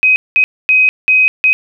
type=tone bursts at uneven times; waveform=sine; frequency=2520 Hz; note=D#7; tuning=21 cents sharp; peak=-6 dBFS; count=5; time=0.03-0.16 / 0.36-0.44 / 0.69-0.89 / 1.08-1.28 / 1.44-1.53 s; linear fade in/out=0 ms; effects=none